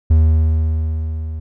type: tone with level ramp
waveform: triangle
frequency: 79 Hz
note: D#2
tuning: 27 cents sharp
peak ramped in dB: -5 to -21 dBFS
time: 0.1-1.4 s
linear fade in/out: 10 ms
effects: none